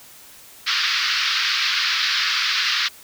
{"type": "band-pass noise", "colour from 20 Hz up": "white", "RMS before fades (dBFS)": -21, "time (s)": [0.66, 2.89], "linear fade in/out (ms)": 20, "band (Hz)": [1200, 5100], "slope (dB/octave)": 48, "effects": ["white hiss -45 dBFS RMS until 3.03 s"]}